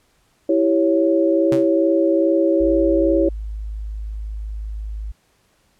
sine chord, C# diminished, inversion first, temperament equal, 329.6 / 392 / 554.4 Hz, E4 / G4 / C#5, 0 / 0 / 0 cents, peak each -16 / -21 / -18 dBFS, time 0.49-3.29 s, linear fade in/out 5 ms
sawtooth tone with exponential decay, 133.8 Hz, C3, 39 cents sharp, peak -16 dBFS, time 1.52-1.71 s, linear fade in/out 2 ms, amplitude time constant 40 ms
sine tone, 52.8 Hz, G#1, 29 cents sharp, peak -25 dBFS, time 2.6-5.12 s, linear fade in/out 10 ms
effects pink hiss -61 dBFS RMS until 5.79 s + low-pass 12000 Hz 12 dB/octave

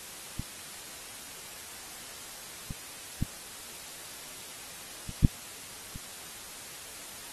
clicks, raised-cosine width 5 ms, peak -21 / -25 / -16 / -26 / -6 / -29 dBFS, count 6, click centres 0.396 / 2.708 / 3.226 / 5.093 / 5.248 / 5.959 s, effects white hiss -44 dBFS RMS until 7.32 s + AAC 32 kbps

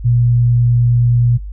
sine tone, 120.1 Hz, B2, 48 cents flat, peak -9 dBFS, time 0.04-1.38 s, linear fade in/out 20 ms, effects noise-tail reverb RT60 0.2 s tail -23 dB re dry + added 50 Hz sine -24 dBFS peak until 1.52 s

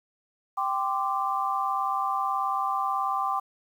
sine chord, G suspended fourth, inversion none, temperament equal with one note detuned, 784 / 1036.3 / 1174.7 Hz, G5 / C6 / D6, 0 / -17 / 0 cents, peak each -29 / -30 / -28 dBFS, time 0.57-3.4 s, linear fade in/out 10 ms, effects 9-bit

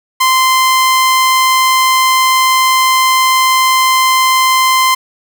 sawtooth tone, 1039 Hz, C6, 12 cents flat, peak -4 dBFS, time 0.2-4.95 s, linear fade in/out 10 ms, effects none

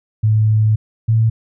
sine tone pair in turn, 108.4 / 112.09 Hz, A2 / A2, -25 / +33 cents, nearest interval minor second, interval 58 cents, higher second, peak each -10 dBFS, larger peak neither, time 0.23-0.76 / 1.08-1.3 s, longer first, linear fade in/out 10 ms, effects none

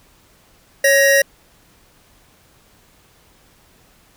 square tone pair together, 554.4 / 1885.4 Hz, C#5 / A#6, 0 / +19 cents, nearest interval octave + major sixth, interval 2119 cents, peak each -14 dBFS, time 0.84-1.22 s, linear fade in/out 5 ms, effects pink hiss -53 dBFS RMS until 4.16 s

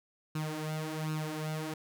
sawtooth tone with flanger, 155.56 Hz, D#3, in tune, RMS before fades -36 dBFS, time 0.35-1.74 s, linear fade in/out 5 ms, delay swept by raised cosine 0.74 to 5.04 ms, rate 1.3 Hz, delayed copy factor +0.7, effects none

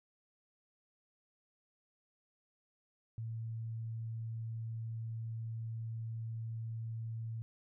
sine tone, 113.2 Hz, A2, 50 cents sharp, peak -38 dBFS, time 3.18-7.42 s, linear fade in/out 0 ms, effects none

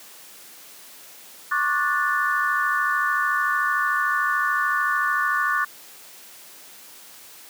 sine chord, D major seventh, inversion third, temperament just, 1101.2 / 1174.7 / 1468.3 / 1762 Hz, C#6 / D6 / F#6 / A6, -12 / 0 / -14 / +2 cents, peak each -27 / -25 / -24 / -25 dBFS, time 1.51-5.65 s, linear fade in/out 10 ms, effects white hiss -45 dBFS RMS until 7.49 s + high-pass 200 Hz 12 dB/octave

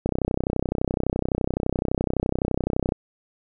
click train, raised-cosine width 2 ms, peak -9 dBFS, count 92, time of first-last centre 0.06-2.922 s, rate 31.8 Hz, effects none

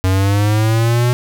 square linear sweep, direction up, 92.5 to 123.47 Hz, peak -12 dBFS, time 0.04-1.13 s, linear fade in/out 0 ms, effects none

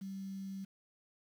sine tone with quantisation, 193.7 Hz, G3, 20 cents flat, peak -40 dBFS, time 0.01-0.65 s, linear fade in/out 10 ms, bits 10, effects none

